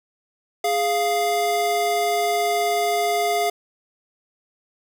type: tone pair together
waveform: square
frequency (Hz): 415 / 697.9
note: G#4 / F5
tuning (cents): -1 / -1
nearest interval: major sixth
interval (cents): 900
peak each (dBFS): -25 / -21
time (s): 0.64-3.5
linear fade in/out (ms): 5
effects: none